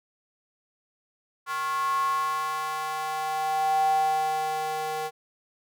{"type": "tone with high-pass filter sweep", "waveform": "square", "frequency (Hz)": 155.56, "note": "D#3", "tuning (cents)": 0, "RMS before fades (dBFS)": -27, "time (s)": [1.46, 5.11], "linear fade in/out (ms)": 50, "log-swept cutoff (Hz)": [1200, 620], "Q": 9.8, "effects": []}